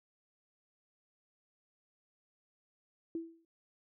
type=tone with exponential decay; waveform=sine; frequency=330.2 Hz; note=E4; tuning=3 cents sharp; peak=-32 dBFS; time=3.15-3.45 s; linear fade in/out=2 ms; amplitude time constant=65 ms; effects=noise-tail reverb RT60 0.1 s tail -21 dB re dry